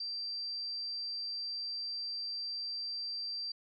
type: tone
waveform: sine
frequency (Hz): 4699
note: D8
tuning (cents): 0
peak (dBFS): -36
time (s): 0-3.52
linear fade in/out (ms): 5
effects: none